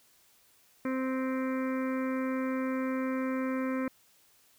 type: harmonic tone with a mistuned harmonic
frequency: 260.8 Hz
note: C4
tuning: 5 cents flat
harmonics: 1 / 2 / 4 / 5 / 6 / 7 / 8 / 9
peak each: -30 / -36 / -42 / -44 / -46 / -47 / -48 / -49 dBFS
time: 0.85-3.88 s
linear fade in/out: 2 ms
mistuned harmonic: 7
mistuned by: +20 cents
effects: white hiss -64 dBFS RMS until 4.58 s